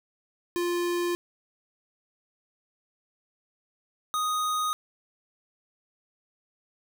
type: tone pair in turn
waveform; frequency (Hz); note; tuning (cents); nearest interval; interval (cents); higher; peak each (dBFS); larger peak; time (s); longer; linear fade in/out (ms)
square; 349.2 / 1244.4; F4 / D#6; 0 / 0; octave + minor seventh; 2200; second; -26; neither; 0.56-1.15 / 4.14-4.73; neither; 0
effects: none